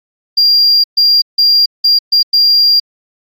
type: tone bursts at uneven times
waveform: sine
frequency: 4777 Hz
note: D8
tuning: 29 cents sharp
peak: -4 dBFS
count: 6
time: 0.37-0.84 / 0.97-1.22 / 1.38-1.66 / 1.84-1.99 / 2.12-2.23 / 2.33-2.8 s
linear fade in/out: 10 ms
effects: tanh soft clip ceiling -3 dBFS + AAC 48 kbps